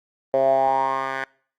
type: tone with band-pass filter sweep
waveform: 10% pulse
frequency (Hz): 133.9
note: C3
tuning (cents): +40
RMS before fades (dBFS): -21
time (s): 0.34-1.24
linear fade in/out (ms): 0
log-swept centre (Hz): 570 to 1500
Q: 6.7
effects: noise-tail reverb RT60 0.5 s tail -24 dB re dry + Opus 32 kbps